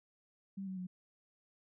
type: tone with pitch steps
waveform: sine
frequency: 194.8 / 188.49 / 182.39 Hz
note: G3 / F#3 / F#3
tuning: -11 / +32 / -25 cents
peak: -39 dBFS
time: 0.57-0.87 s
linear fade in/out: 10 ms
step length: 100 ms
effects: none